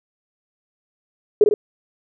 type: tone with echo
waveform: sine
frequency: 419.8 Hz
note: G#4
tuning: 19 cents sharp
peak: -7 dBFS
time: 1.41-1.44 s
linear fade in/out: 2 ms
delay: 50 ms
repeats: 2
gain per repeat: -4 dB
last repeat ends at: 1.54 s
effects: none